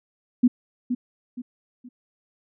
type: tone with echo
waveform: sine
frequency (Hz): 246.9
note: B3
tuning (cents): 0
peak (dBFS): -12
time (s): 0.43-0.48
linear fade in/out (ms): 10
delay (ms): 470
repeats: 3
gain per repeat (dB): -9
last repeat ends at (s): 1.89
effects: none